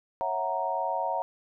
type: chord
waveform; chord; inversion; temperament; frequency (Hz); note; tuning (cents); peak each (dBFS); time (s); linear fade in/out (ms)
sine; F# dominant seventh; second; equal with one note detuned; 550.5 / 659.3 / 740 / 932.3; C#5 / E5 / F#5 / A#5; -12 / 0 / 0 / 0; -35 / -33 / -32 / -30; 0.21-1.22; 0
effects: none